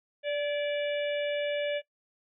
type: harmonic tone with a mistuned harmonic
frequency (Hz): 583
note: D5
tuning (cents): -13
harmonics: 1 / 3 / 4 / 5 / 6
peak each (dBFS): -28 / -38 / -40 / -42 / -44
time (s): 0.23-1.82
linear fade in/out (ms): 50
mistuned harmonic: 3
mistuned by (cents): -34
effects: noise-tail reverb RT60 0.1 s tail -19 dB re dry